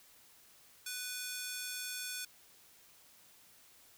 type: ring-modulated tone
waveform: 10% pulse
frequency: 1975.5 Hz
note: B6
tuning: in tune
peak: -27 dBFS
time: 0.86-2.25 s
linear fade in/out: 5 ms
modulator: 483 Hz
effects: white hiss -62 dBFS RMS until 3.97 s